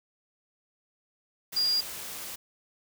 sine tone in noise, 4824 Hz, D8, 46 cents sharp, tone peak -23 dBFS, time 1.56-1.81 s, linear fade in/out 10 ms, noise white, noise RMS -39 dBFS, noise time 1.52-2.36 s, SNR +13 dB, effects none

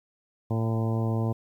harmonic tone with a mistuned harmonic, 112.9 Hz, A2, 45 cents sharp, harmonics 1 / 2 / 3 / 4 / 5 / 6 / 7 / 8 / 9, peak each -25 / -31 / -35 / -37 / -39 / -41 / -42 / -43 / -44 dBFS, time 0.5-1.33 s, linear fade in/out 10 ms, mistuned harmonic 7, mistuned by -20 cents, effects 10-bit

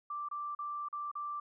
sine tone with dropouts, 1174.7 Hz, D6, in tune, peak -36 dBFS, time 0.1-1.4 s, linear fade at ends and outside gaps 5 ms, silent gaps 0.287-0.312 / 0.55-0.589 / 0.886-0.927 / 1.115-1.153 s, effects none

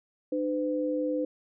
sine tone pair together, 301.5 / 507.1 Hz, D4 / B4, +46 / +46 cents, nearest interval major sixth, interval 900 cents, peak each -29 / -29 dBFS, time 0.32-1.25 s, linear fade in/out 5 ms, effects none

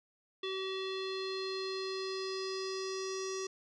square tone with low-pass filter sweep, 381.1 Hz, G4, 49 cents flat, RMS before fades -38 dBFS, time 0.43-3.47 s, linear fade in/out 5 ms, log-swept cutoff 3500 to 5900 Hz, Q 5.9, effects none

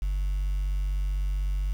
sine tone, 47.97 Hz, G1, 37 cents flat, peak -22 dBFS, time 0.02-1.73 s, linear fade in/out 0 ms, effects tanh soft clip ceiling -23 dBFS + 8-bit

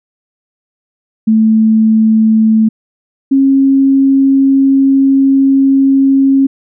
sine tone pair in turn, 220 / 271.3 Hz, A3 / C#4, 0 / -37 cents, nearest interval major third, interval 363 cents, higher second, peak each -5 dBFS, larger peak neither, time 1.27-2.69 / 3.31-6.47 s, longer second, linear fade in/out 10 ms, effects none

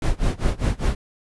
brown noise with tremolo, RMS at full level -18 dBFS, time 0.02-0.95 s, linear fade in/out 2 ms, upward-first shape sine, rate 5 Hz, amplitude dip 95%, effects resampled to 24000 Hz

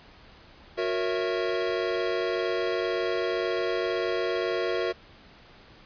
square chord, F# dominant seventh, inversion none, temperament equal with one note detuned, 364.3 / 466.2 / 554.4 / 659.3 Hz, F#4 / A#4 / C#5 / E5, -27 / 0 / 0 / 0 cents, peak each -30 / -31 / -36 / -33 dBFS, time 0.77-4.93 s, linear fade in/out 20 ms, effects pink hiss -52 dBFS RMS until 5.85 s + resampled to 11025 Hz

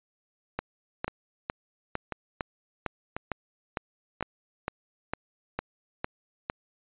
two click trains, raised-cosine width 0.5 ms, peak -14 / -17 dBFS, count 14 / 4, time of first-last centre 0.59-6.499 / 1.08-4.208 s, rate 2.2 / 0.959 Hz, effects resampled to 8000 Hz

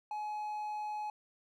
triangle tone, 845 Hz, G#5, 30 cents sharp, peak -34 dBFS, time 0.11-1.1 s, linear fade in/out 2 ms, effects none

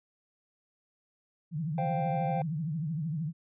sine tone with vibrato, 157.4 Hz, D#3, 20 cents sharp, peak -30 dBFS, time 1.51-3.33 s, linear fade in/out 50 ms, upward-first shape triangle, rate 13 Hz, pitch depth 200 cents each way
triangle chord, C suspended fourth, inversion none, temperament equal, 523.3 / 698.5 / 784 Hz, C5 / F5 / G5, 0 / 0 / 0 cents, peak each -34 / -34 / -30 dBFS, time 1.78-2.42 s, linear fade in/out 2 ms
effects resampled to 8000 Hz

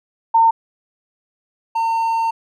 sine / triangle tone pair in turn, 909 / 909 Hz, A#5 / A#5, -44 / -44 cents, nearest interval unison, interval 0 cents, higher neither, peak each -9 / -14 dBFS, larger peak first, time 0.34-0.51 / 1.75-2.31 s, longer second, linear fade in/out 10 ms, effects none

